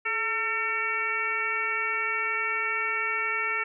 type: harmonic tone with a mistuned harmonic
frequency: 451.6 Hz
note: A4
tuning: 45 cents sharp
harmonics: 1 / 2 / 3 / 4 / 5 / 6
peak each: -39 / -40 / -31 / -32 / -29 / -35 dBFS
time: 0.05-3.64 s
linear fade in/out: 10 ms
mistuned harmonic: 1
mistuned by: -82 cents
effects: none